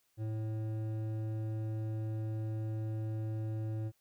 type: tone with hard clipping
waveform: sine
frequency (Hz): 109.5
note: A2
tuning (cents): -8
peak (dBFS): -36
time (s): 0.17-3.92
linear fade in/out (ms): 50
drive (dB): 10
effects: white hiss -75 dBFS RMS until 4 s